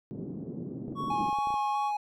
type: band-pass noise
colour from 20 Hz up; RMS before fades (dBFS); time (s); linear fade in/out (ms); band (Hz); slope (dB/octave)
white; -38; 0.11-1.3; 0; 130 to 320; 24
type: clicks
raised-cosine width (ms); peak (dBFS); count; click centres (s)
2; -31; 12; 0.881 / 0.924 / 1.039 / 1.083 / 1.117 / 1.21 / 1.266 / 1.329 / 1.387 / 1.472 / 1.505 / 1.541
type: tone with vibrato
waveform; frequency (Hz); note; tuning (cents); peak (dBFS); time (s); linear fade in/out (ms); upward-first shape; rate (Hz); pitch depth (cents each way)
triangle; 1101; C#6; -12; -30; 0.95-1.92; 50; square; 2.5; 18
type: tone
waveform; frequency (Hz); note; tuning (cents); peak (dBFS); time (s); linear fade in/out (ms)
triangle; 833; G#5; +5; -26; 1.1-1.97; 5
effects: none